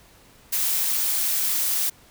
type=noise with amplitude modulation; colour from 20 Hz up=blue; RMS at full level=-21 dBFS; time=0.52-1.9 s; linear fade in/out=10 ms; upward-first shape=sine; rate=211 Hz; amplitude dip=50%; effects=pink hiss -53 dBFS RMS until 2.1 s